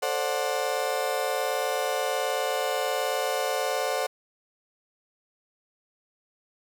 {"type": "chord", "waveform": "35% pulse", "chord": "D dominant seventh", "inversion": "second", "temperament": "just", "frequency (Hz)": [440.5, 528.6, 587.3, 734.2], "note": ["A4", "C5", "D5", "F#5"], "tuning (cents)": [2, 18, 0, -14], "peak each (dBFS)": [-31, -28, -30, -29], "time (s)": [0.02, 4.07], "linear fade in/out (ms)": 10, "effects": []}